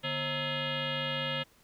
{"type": "tone with frequency modulation", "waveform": "sine", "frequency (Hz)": 1703, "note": "G#6", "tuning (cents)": 43, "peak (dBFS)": -30, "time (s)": [0.03, 1.44], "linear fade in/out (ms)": 20, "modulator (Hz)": 389, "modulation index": 4.6, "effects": ["pink hiss -63 dBFS RMS until 1.63 s"]}